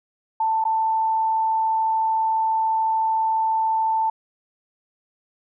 sine tone with dropouts, 887 Hz, A5, 14 cents sharp, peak -18 dBFS, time 0.4-4.1 s, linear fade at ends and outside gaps 5 ms, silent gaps 0.641-0.651 s, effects none

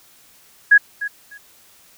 sine tone with echo, 1663 Hz, G#6, 2 cents sharp, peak -6 dBFS, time 0.71-0.78 s, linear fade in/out 10 ms, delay 300 ms, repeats 2, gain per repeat -15 dB, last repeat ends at 1.38 s, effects white hiss -51 dBFS RMS until 1.97 s

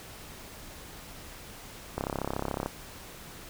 click train, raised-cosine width 1 ms, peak -16 dBFS, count 24, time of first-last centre 1.98-2.66 s, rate 33.8 Hz, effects pink hiss -46 dBFS RMS until 3.49 s

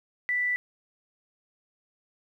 sine tone, 1975.5 Hz, B6, in tune, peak -24 dBFS, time 0.29-0.56 s, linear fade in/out 0 ms, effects 10-bit

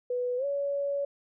sine tone with pitch glide, 493.9 to 564.1 Hz, B4 to C#5, 0 to +30 cents, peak -27 dBFS, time 0.1-1.05 s, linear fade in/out 5 ms, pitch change +230 cents, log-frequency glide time 0.37-0.45 s, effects none

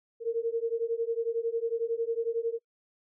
sine beating tone pair, 455.2 / 466.2 Hz, A#4 / A#4, -41 / 0 cents, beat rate 11 Hz, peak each -30 dBFS, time 0.2-2.59 s, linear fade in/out 50 ms, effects noise-tail reverb RT60 0.1 s tail -24 dB re dry

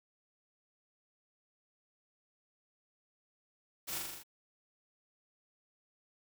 white noise with echo, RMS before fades -40 dBFS, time 3.87-3.99 s, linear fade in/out 20 ms, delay 41 ms, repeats 6, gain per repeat -2 dB, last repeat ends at 4.236 s, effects none

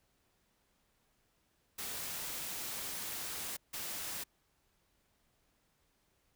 white noise bursts at uneven times, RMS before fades -41 dBFS, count 2, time 1.78-3.57 / 3.73-4.24 s, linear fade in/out 10 ms, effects pink hiss -75 dBFS RMS until 6.35 s

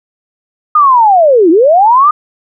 sine linear two-way sweep, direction down then up, 1244.5 to 309.2 to 1244.5 Hz, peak -3 dBFS, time 0.75-2.11 s, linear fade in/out 5 ms, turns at 1.5 s, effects none

